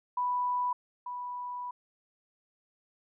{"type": "tone pair in turn", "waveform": "sine", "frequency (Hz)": [987.8, 984.2], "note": ["B5", "B5"], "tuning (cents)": [0, -6], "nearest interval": "unison", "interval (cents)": 6, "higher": "first", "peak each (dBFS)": [-27, -35], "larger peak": "first", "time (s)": [[0.17, 0.73], [1.06, 1.71]], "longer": "second", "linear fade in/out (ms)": 5, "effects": []}